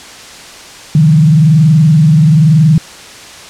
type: tone with frequency modulation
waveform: sine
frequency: 155.56 Hz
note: D#3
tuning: in tune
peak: -3 dBFS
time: 0.95-2.78 s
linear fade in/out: 2 ms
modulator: 21 Hz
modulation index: 0.68
effects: white hiss -31 dBFS RMS until 3.49 s + low-pass 7000 Hz 12 dB/octave